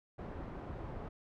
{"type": "low-pass noise", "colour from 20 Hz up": "pink", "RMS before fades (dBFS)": -44, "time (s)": [0.18, 1.09], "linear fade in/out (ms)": 10, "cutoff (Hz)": 980, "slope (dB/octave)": 12, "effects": []}